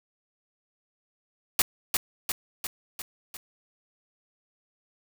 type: noise with echo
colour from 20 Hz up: white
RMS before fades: -21 dBFS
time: 1.59-1.62 s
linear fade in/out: 2 ms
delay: 350 ms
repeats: 5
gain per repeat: -4 dB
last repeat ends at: 3.37 s
effects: none